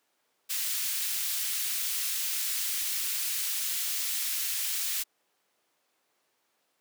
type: high-pass noise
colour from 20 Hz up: white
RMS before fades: -31 dBFS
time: 0.49-5.04 s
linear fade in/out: 20 ms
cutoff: 2200 Hz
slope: 12 dB/octave
effects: pink hiss -73 dBFS RMS until 6.8 s + high-pass 400 Hz 12 dB/octave